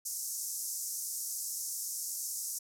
pink band-pass noise, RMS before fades -38 dBFS, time 0.05-2.59 s, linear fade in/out 10 ms, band 5600 to 14000 Hz, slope 48 dB/octave, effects none

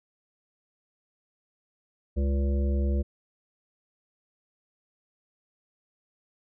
harmonic tone with a mistuned harmonic, 69.3 Hz, C#2, in tune, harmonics 1 / 3 / 5 / 7 / 8, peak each -23 / -33 / -37 / -40 / -41 dBFS, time 2.16-3.03 s, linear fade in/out 20 ms, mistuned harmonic 8, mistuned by +66 cents, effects none

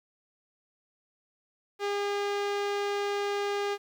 sawtooth tone, 405.5 Hz, G#4, 41 cents flat, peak -24 dBFS, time 1.79-3.78 s, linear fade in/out 50 ms, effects low-pass 5000 Hz 12 dB/octave + 10-bit

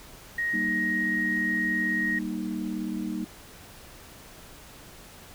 sine tone, 1878 Hz, A#6, 12 cents sharp, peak -25 dBFS, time 0.38-2.19 s, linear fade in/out 5 ms
sine chord, Eb major, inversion first, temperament just, 194.45 / 233.3 / 311.1 Hz, G3 / Bb3 / Eb4, -14 / +2 / 0 cents, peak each -33 dBFS, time 0.53-3.25 s, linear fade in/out 10 ms
effects pink hiss -48 dBFS RMS until 5.34 s

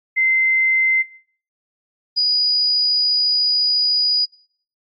sine tone pair in turn, 2073 / 4917 Hz, C7 / D#8, -17 / -21 cents, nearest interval octave + minor third, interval 1496 cents, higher second, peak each -14 dBFS, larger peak neither, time 0.16-1.03 / 2.16-4.26 s, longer second, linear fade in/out 20 ms, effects noise-tail reverb RT60 0.5 s tail -19 dB re dry + AAC 64 kbps

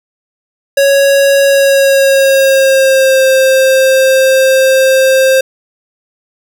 square tone with pitch glide, 554.4 to 528.1 Hz, C#5 to C5, 0 to +16 cents, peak -6 dBFS, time 0.77-5.41 s, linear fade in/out 5 ms, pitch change -84 cents, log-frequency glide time 1.45-3.25 s, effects none

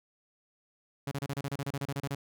sawtooth tone bursts, 139.7 Hz, C#3, 14 cents sharp, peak -28 dBFS, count 15, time 1.07-2.15 s, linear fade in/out 5 ms, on 44 ms, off 30 ms, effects none

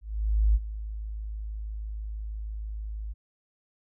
sine tone with ADSR envelope, 53.1 Hz, G#1, 39 cents sharp, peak -17 dBFS, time 0.01-3.14 s, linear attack 540 ms, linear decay 36 ms, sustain -15 dB, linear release 25 ms, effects none

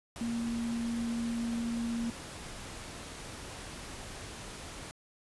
sine tone in noise, 233.1 Hz, A#3, in tune, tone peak -31 dBFS, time 0.21-2.1 s, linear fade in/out 0 ms, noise pink, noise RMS -44 dBFS, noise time 0.16-4.91 s, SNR +10 dB, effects resampled to 24000 Hz

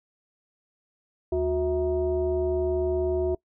sine tone with frequency modulation, 364.4 Hz, F#4, 26 cents flat, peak -22 dBFS, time 1.32-3.35 s, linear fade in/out 5 ms, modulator 288 Hz, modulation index 0.79, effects noise-tail reverb RT60 0.1 s tail -23 dB re dry

